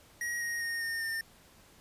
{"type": "tone with pitch steps", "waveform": "square", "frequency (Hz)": [1897, 1874.1, 1851.5, 1829.2, 1807.2], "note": ["A#6", "A#6", "A#6", "A#6", "A6"], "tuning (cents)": [30, 9, -12, -33, 46], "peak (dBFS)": -33, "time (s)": [0.21, 1.21], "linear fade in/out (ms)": 2, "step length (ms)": 200, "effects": ["pink hiss -59 dBFS RMS until 1.8 s", "resampled to 32000 Hz"]}